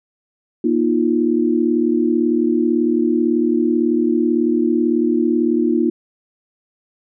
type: chord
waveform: sine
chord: Bb suspended fourth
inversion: none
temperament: equal with one note detuned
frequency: 238.5 / 311.1 / 349.2 Hz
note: Bb3 / Eb4 / F4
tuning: +40 / 0 / 0 cents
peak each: -18 dBFS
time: 0.64-5.9 s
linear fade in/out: 5 ms
effects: none